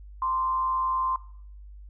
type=tone with frequency modulation; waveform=sine; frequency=1043 Hz; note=C6; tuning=6 cents flat; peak=-24 dBFS; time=0.22-1.16 s; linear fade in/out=2 ms; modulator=131 Hz; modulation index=0.37; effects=noise-tail reverb RT60 0.6 s tail -19 dB re dry + added 50 Hz sine -42 dBFS peak until 1.89 s